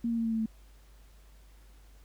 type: tone with pitch steps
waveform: sine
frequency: 233.5 / 231 / 228.4 / 225.9 / 223.5 / 221 Hz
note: A#3 / A#3 / A#3 / A3 / A3 / A3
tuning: +3 / -16 / -35 / +46 / +27 / +8 cents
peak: -27 dBFS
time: 0.04-0.46 s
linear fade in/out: 5 ms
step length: 70 ms
effects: added 50 Hz sine -53 dBFS peak until 2.04 s + pink hiss -64 dBFS RMS until 2.04 s